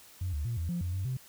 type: tone with pitch steps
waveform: sine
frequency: 90.7 / 73.6 / 117.5 / 83 / 173.9 / 88.2 / 94.5 / 128.9 Hz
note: F#2 / D2 / A#2 / E2 / F3 / F2 / F#2 / C3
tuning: -34 / +4 / +14 / +12 / -7 / +18 / +37 / -26 cents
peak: -29 dBFS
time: 0.21-1.17 s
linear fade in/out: 5 ms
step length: 120 ms
effects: tanh soft clip ceiling -26 dBFS + white hiss -55 dBFS RMS until 1.28 s